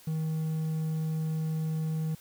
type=tone with hard clipping; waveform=triangle; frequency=158.2 Hz; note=D#3; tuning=29 cents sharp; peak=-29 dBFS; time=0.07-2.15 s; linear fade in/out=5 ms; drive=6 dB; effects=white hiss -55 dBFS RMS until 2.2 s